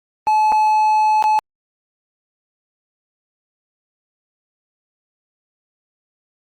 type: tone with dropouts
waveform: triangle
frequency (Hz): 860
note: A5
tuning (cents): -40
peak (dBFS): -10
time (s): 0.27-1.39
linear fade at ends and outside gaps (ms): 0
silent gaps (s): 0.52-0.524 / 1.225-1.24
effects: Opus 24 kbps